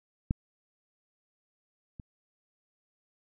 clicks, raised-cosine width 5 ms, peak -14 / -30 dBFS, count 2, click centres 0.309 / 1.998 s, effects none

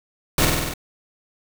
pink noise with echo, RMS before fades -18 dBFS, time 0.38-0.45 s, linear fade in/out 2 ms, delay 48 ms, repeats 6, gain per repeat -2 dB, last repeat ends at 0.738 s, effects none

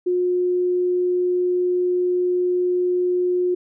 sine tone, 359.5 Hz, F#4, 50 cents flat, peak -17 dBFS, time 0.06-3.55 s, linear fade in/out 10 ms, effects none

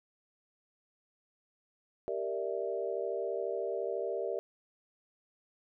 sine chord, E half-diminished seventh, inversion first, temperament equal, 392 / 466.2 / 587.3 / 659.3 Hz, G4 / Bb4 / D5 / E5, 0 / 0 / 0 / 0 cents, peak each -37 / -37 / -38 / -39 dBFS, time 2.08-4.39 s, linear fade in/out 0 ms, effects none

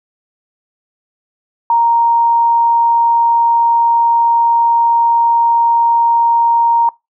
sine tone, 932.3 Hz, A#5, in tune, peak -8 dBFS, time 1.7-6.89 s, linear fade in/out 2 ms, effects noise-tail reverb RT60 0.2 s tail -22 dB re dry

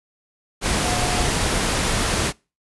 sine tone in noise, 721 Hz, F#5, 45 cents flat, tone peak -27 dBFS, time 0.8-1.28 s, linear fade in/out 50 ms, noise pink, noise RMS -21 dBFS, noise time 0.61-2.33 s, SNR -9 dB, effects noise-tail reverb RT60 0.3 s tail -25 dB re dry + resampled to 24000 Hz

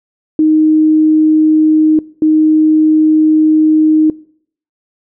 sine tone pair in turn, 311.1 / 311.1 Hz, D#4 / D#4, 0 / 0 cents, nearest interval unison, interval 0 cents, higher neither, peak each -6 dBFS, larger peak neither, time 0.39-1.99 / 2.22-4.1 s, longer second, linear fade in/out 2 ms, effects noise-tail reverb RT60 0.6 s tail -22 dB re dry

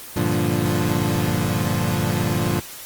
25% pulse chord, G minor seventh, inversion none, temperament equal, 98 / 116.54 / 146.83 / 174.61 Hz, G2 / Bb2 / D3 / F3, 0 / 0 / 0 / 0 cents, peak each -21 dBFS, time 0.16-2.6 s, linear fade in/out 5 ms, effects white hiss -37 dBFS RMS until 2.85 s + Opus 24 kbps

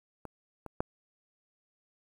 clicks, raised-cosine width 1 ms, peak -27 / -27 / -15 dBFS, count 3, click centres 0.253 / 0.663 / 0.805 s, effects 9-bit

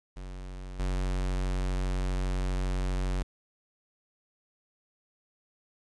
square tone with level steps, 46.25 Hz, F#1, in tune, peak -39 / -28 dBFS, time 0.16-3.23 s, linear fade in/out 10 ms, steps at 0.79 s, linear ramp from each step 10 ms, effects resampled to 22050 Hz + 11-bit

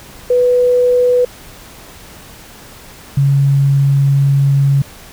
sine tone pair in turn, 494.2 / 138.97 Hz, B4 / C#3, +1 / +5 cents, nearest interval octave + minor seventh, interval 2196 cents, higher first, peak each -8 dBFS, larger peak neither, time 0.3-1.25 / 3.17-4.82 s, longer second, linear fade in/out 5 ms, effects pink hiss -37 dBFS RMS until 5.12 s

